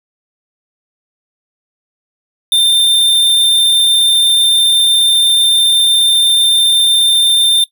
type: tone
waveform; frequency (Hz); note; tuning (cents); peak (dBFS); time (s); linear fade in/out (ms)
square; 3593; A7; +36; -8; 2.52-7.64; 2
effects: noise-tail reverb RT60 0.1 s tail -19 dB re dry